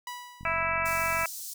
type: tone with exponential decay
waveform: sawtooth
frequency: 980 Hz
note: B5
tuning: 14 cents flat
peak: -31 dBFS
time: 0.07-0.86 s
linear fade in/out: 2 ms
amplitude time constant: 170 ms
type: click train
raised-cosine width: 5 ms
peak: -32 dBFS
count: 39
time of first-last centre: 0.41-1.234 s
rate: 46.1 Hz
type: harmonic tone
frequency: 329.6 Hz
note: E4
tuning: in tune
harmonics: 2 / 3 / 4 / 5 / 6 / 7 / 8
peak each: -34 / -33 / -31 / -35 / -36 / -32 / -35 dBFS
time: 0.45-1.26 s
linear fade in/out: 2 ms
type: high-pass noise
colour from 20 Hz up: pink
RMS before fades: -39 dBFS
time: 0.85-1.54 s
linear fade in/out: 10 ms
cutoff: 5400 Hz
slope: 24 dB/octave
effects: none